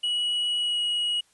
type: tone with pitch glide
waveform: triangle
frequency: 2923 to 2904 Hz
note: F#7 to F#7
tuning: -22 to -33 cents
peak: -22 dBFS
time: 0.03-1.21 s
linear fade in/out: 10 ms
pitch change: -11 cents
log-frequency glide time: 0.58-0.8 s
effects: white hiss -63 dBFS RMS until 1.33 s + resampled to 24000 Hz